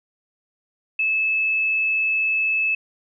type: tone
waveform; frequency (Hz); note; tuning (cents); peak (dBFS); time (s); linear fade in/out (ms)
sine; 2608; E7; -19; -18; 0.99-2.75; 5
effects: none